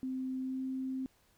sine tone with pitch glide, 260 to 262.1 Hz, C4 to C4, -11 to +3 cents, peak -34 dBFS, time 0.03-1.06 s, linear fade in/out 0 ms, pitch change +14 cents, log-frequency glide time 0.4-0.61 s, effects pink hiss -69 dBFS RMS until 1.37 s

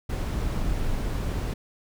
brown noise, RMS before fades -27 dBFS, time 0.09-1.54 s, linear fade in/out 10 ms, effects none

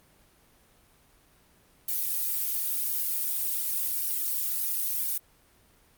violet noise with flanger, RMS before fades -29 dBFS, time 1.88-5.18 s, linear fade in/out 5 ms, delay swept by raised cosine 1.5 to 2.9 ms, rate 0.93 Hz, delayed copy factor -0.95, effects pink hiss -61 dBFS RMS until 5.97 s + Opus 32 kbps

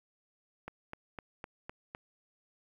click train, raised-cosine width 0.5 ms, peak -26 dBFS, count 6, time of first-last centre 0.68-1.949 s, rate 3.94 Hz, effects 10-bit

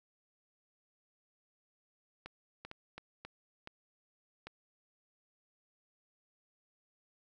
clicks, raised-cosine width 0.3 ms, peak -29 dBFS, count 7, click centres 2.26 / 2.65 / 2.714 / 2.98 / 3.25 / 3.674 / 4.47 s, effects none

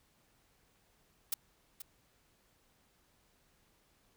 blue noise with echo, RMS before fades -32 dBFS, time 1.32-1.34 s, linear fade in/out 5 ms, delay 480 ms, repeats 1, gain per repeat -12 dB, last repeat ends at 1.82 s, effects pink hiss -71 dBFS RMS until 4.16 s

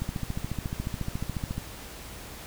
click train, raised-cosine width 5 ms, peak -18 dBFS, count 23, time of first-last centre 0.02-1.58 s, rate 14.1 Hz, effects added 60 Hz sine -49 dBFS peak until 2.46 s + pink hiss -43 dBFS RMS until 2.46 s

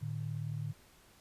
sine tone pair together, 111.01 / 150 Hz, A2 / D3, +16 / +37 cents, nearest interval perfect fourth, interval 521 cents, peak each -38 / -38 dBFS, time 0.01-0.73 s, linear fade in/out 20 ms, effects pink hiss -62 dBFS RMS until 1.2 s + resampled to 32000 Hz

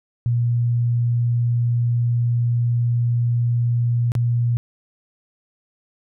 sine tone with dropouts, 119.3 Hz, A#2, 41 cents sharp, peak -16 dBFS, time 0.26-4.57 s, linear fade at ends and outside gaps 0 ms, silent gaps 4.119-4.152 s, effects none

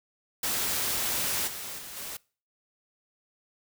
white noise with level steps, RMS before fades -29 / -38 / -42 / -38 dBFS, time 0.43-2.17 s, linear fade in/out 5 ms, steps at 1.47 / 1.78 / 1.96 s, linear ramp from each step 10 ms, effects noise-tail reverb RT60 0.4 s tail -24 dB re dry

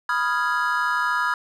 triangle chord, F half-diminished seventh, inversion second, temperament equal, 987.8 / 1244.5 / 1396.9 / 1661.2 Hz, Cb6 / Eb6 / F6 / Ab6, 0 / 0 / 0 / 0 cents, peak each -24 dBFS, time 0.09-1.34 s, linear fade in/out 2 ms, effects none

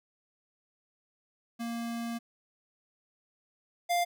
square tone pair in turn, 233.1 / 698.5 Hz, A#3 / F5, 0 / 0 cents, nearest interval octave + perfect fifth, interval 1900 cents, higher second, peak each -34 / -26 dBFS, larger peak second, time 1.59-2.19 / 3.89-4.05 s, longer first, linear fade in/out 20 ms, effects none

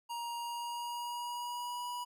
square tone with pitch glide, 943 to 974.6 Hz, A#5 to B5, +20 to -23 cents, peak -38 dBFS, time 0.09-2.05 s, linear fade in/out 20 ms, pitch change +57 cents, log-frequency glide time 0.37-1.89 s, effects none

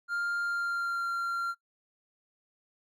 triangle tone with pitch glide, 1400 to 1379.9 Hz, F6 to F6, +4 to -21 cents, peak -27 dBFS, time 0.08-1.55 s, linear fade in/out 50 ms, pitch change -25 cents, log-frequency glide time 0.42-1.09 s, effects noise-tail reverb RT60 0.1 s tail -21 dB re dry

